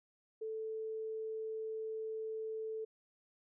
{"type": "tone", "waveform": "sine", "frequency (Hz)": 440, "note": "A4", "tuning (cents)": 0, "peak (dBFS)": -38, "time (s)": [0.41, 2.85], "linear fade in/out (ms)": 10, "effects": []}